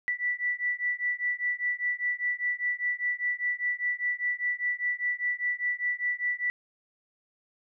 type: beating tone pair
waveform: sine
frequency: 1963 / 1968 Hz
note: B6 / B6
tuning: -11 / -7 cents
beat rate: 5 Hz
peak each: -30 / -30 dBFS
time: 0.08-6.5 s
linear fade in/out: 0 ms
effects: none